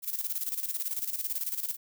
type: noise with tremolo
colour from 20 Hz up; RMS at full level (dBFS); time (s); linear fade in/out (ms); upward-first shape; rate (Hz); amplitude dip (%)
violet; -31; 0.02-1.77; 50; square; 18; 70
effects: none